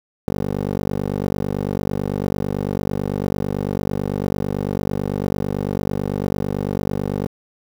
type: tone with band-pass filter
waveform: 15% pulse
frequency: 49 Hz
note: G1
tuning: in tune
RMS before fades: -23 dBFS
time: 0.28-7.27 s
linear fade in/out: 0 ms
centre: 330 Hz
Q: 1.4
effects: 7-bit